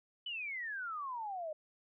sine exponential sweep, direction down, 3027 to 600 Hz, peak -38 dBFS, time 0.26-1.53 s, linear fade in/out 5 ms, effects none

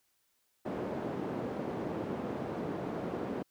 white band-pass noise, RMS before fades -37 dBFS, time 0.65-3.43 s, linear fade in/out 10 ms, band 160 to 450 Hz, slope 12 dB/octave, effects white hiss -75 dBFS RMS until 3.5 s

